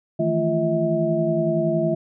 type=tone cluster; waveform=sine; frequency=158.4 / 169.2 / 219.2 / 344 / 644 Hz; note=D#3 / E3 / A3 / F4 / E5; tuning=+31 / +45 / -6 / -26 / -41 cents; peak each=-25 / -29 / -27 / -24 / -22 dBFS; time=0.19-1.95 s; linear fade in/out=10 ms; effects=none